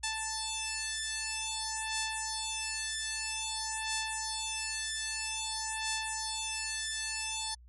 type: beating tone pair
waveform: 5% pulse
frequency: 880 / 880.51 Hz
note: A5 / A5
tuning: 0 / +1 cents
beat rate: 0.51 Hz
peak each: -24 dBFS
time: 0.03-7.55 s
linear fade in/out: 10 ms
effects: added 60 Hz sine -52 dBFS peak until 7.68 s + MP3 48 kbps